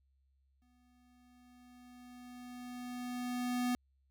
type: tone with exponential growth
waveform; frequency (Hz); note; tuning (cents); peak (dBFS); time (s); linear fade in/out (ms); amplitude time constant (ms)
square; 246.9; B3; 0; -31; 0.62-3.75; 0; 680
effects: added 67 Hz sine -70 dBFS peak until 4.1 s